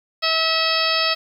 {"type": "harmonic tone", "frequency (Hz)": 647, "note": "E5", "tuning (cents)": -32, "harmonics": [1, 2, 3, 4, 5, 6, 7, 8], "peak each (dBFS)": [-26, -24, -27, -25, -26, -26, -25, -25], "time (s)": [0.22, 1.15], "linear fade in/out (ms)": 20, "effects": ["8-bit"]}